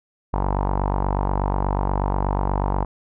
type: tone with low-pass filter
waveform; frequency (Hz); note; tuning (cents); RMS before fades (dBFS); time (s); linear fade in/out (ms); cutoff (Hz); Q
sawtooth; 48.27; G1; -26; -22; 0.33-2.85; 10; 930; 5.1
effects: none